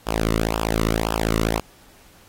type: tone with flanger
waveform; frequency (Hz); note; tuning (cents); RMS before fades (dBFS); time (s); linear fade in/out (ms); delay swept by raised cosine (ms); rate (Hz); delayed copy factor
sawtooth; 55; A1; 0; -22; 0.06-1.61; 20; 0.47 to 1.26; 1.9; -0.8
effects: pink hiss -52 dBFS RMS until 2.28 s + AAC 48 kbps